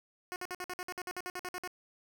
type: tone bursts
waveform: 10% pulse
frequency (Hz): 362.3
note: F#4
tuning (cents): -36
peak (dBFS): -29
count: 15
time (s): 0.32-1.675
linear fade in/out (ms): 0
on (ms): 39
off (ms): 55
effects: none